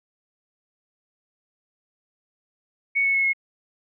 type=tone with pitch steps; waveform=sine; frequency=2222 / 2204 / 2186 / 2169 Hz; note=C#7 / C#7 / C#7 / C#7; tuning=+4 / -11 / -25 / -38 cents; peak=-18 dBFS; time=2.95-3.334 s; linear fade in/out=20 ms; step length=96 ms; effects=none